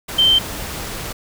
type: tone in noise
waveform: sine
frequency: 3119 Hz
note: G7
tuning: 9 cents flat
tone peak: -10 dBFS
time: 0.18-0.39 s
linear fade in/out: 10 ms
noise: pink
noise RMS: -28 dBFS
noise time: 0.08-1.13 s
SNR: +15 dB
effects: none